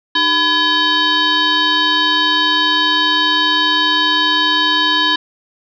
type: tone with frequency modulation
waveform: sine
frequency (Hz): 2390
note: D7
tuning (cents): +30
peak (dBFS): -11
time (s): 0.15-5.16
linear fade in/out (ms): 5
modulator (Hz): 695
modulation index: 2.5
effects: none